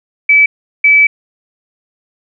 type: tone bursts at uneven times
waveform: sine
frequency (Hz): 2300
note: D7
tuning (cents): -37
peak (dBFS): -4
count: 2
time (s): 0.29-0.46 / 0.84-1.07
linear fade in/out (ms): 5
effects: none